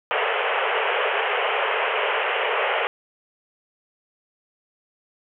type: band-pass noise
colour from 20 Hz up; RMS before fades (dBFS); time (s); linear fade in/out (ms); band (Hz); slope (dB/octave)
pink; -23; 0.11-2.87; 0; 410 to 3100; 96
effects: none